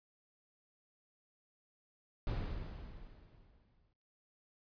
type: noise with exponential decay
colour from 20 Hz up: brown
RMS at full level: -35 dBFS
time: 2.27-3.93 s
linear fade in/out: 1 ms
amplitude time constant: 360 ms
effects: noise-tail reverb RT60 0.7 s tail -25 dB re dry + resampled to 11025 Hz